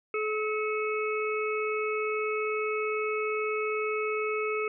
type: harmonic tone with a mistuned harmonic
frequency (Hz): 428.8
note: A4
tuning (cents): -45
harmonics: 1 / 3 / 5 / 6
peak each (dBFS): -29 / -34 / -36 / -37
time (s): 0.14-4.68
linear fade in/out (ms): 2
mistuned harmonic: 5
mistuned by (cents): +49
effects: none